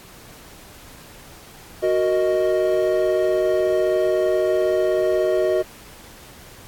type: chord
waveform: triangle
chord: D# minor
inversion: first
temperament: equal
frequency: 370 / 466.2 / 622.3 Hz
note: F#4 / A#4 / D#5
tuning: 0 / 0 / 0 cents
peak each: -18 / -23 / -18 dBFS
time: 1.82-5.63 s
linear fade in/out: 20 ms
effects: pink hiss -44 dBFS RMS until 6.67 s + AAC 64 kbps